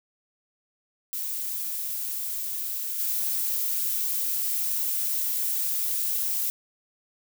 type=noise with level steps; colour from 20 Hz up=violet; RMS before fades=-31 / -27 dBFS; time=1.13-6.5 s; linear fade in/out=0 ms; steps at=2.98 s; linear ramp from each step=20 ms; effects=none